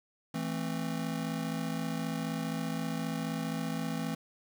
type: chord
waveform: square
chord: A minor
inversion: second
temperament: just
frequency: 165 / 220 / 264 Hz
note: E3 / A3 / C4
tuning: +2 / 0 / +16 cents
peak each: -37 / -38 / -38 dBFS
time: 0.34-4.15 s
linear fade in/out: 5 ms
effects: 9-bit